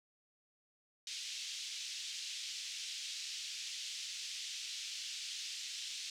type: band-pass noise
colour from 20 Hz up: pink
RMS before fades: -44 dBFS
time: 1.07-6.1 s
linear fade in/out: 2 ms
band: 2900 to 6700 Hz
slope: 24 dB/octave
effects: none